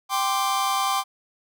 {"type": "chord", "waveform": "45% pulse", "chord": "G suspended fourth", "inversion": "none", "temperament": "just", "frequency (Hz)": [784, 1045.3, 1176], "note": ["G5", "C6", "D6"], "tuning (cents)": [0, -2, 2], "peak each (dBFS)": -26, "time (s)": [0.09, 1.04], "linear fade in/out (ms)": 50, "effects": []}